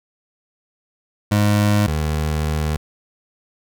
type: tone pair in turn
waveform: 25% pulse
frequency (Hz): 103.83 / 76.71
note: G#2 / D#2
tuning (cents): 0 / -24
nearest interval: perfect fourth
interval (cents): 524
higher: first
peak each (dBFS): -10 / -15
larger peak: first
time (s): 1.31-1.87 / 1.87-2.77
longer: second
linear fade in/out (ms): 10
effects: none